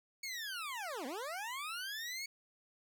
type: linear two-way sweep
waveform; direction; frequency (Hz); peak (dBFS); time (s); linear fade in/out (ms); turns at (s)
20% pulse; down then up; 2236 to 233.1 to 2236; -35; 0.23-2.26; 5; 1.06
effects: none